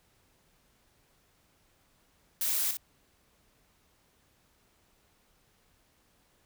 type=noise with echo; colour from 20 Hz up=blue; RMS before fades=-30 dBFS; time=2.41-2.71 s; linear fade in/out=2 ms; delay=61 ms; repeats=1; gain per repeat=-7 dB; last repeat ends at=2.771 s; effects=pink hiss -68 dBFS RMS until 6.45 s